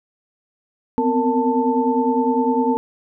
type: tone cluster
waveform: sine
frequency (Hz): 249.2 / 259.1 / 461.3 / 886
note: B3 / C4 / A#4 / A5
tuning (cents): +16 / -17 / -18 / +12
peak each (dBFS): -21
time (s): 0.98-2.77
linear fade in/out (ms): 0
effects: none